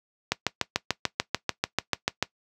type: click train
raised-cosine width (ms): 0.2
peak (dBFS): -5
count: 14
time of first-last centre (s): 0.32-2.226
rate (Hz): 6.82
effects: noise-tail reverb RT60 0.1 s tail -19 dB re dry + high-pass 80 Hz 12 dB/octave